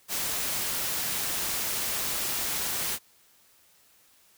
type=noise; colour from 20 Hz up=white; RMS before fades=-30 dBFS; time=0.08-2.99 s; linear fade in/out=50 ms; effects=white hiss -61 dBFS RMS until 4.37 s